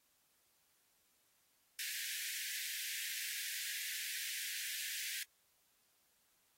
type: high-pass noise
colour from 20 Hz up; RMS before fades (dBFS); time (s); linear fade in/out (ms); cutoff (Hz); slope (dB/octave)
pink; -43; 1.79-5.23; 0; 1600; 96
effects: white hiss -75 dBFS RMS until 6.57 s + AAC 48 kbps